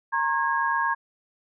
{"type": "tone cluster", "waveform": "sine", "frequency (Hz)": [929, 1077, 1644], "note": ["A#5", "C6", "G#6"], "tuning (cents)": [-6, 50, -18], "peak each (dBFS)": -26, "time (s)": [0.12, 0.95], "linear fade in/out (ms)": 20, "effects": []}